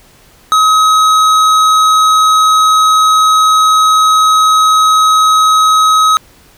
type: tone with hard clipping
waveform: triangle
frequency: 1272 Hz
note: D#6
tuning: 38 cents sharp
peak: -7 dBFS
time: 0.52-6.17 s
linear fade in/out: 0 ms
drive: 16 dB
effects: pink hiss -44 dBFS RMS until 6.57 s